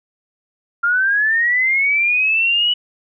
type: linear sweep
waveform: sine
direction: up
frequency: 1384 to 2960 Hz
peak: -13 dBFS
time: 0.83-2.74 s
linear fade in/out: 10 ms
effects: none